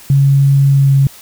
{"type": "tone with pitch glide", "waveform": "sine", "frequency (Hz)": [138.59, 137.16], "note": ["C#3", "C#3"], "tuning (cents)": [0, -18], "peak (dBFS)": -6, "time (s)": [0.1, 1.07], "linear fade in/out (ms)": 2, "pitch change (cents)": -18, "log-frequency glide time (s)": [0.73, 0.94], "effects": ["white hiss -38 dBFS RMS until 1.21 s"]}